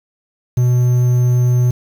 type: tone with quantisation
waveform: triangle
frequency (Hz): 123.47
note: B2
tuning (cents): 0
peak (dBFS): -8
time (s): 0.57-1.71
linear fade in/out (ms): 5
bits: 6
effects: none